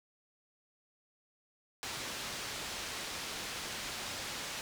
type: low-pass noise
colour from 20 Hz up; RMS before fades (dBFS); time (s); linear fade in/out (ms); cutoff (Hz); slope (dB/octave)
white; -41; 1.83-4.61; 0; 5400; 12
effects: none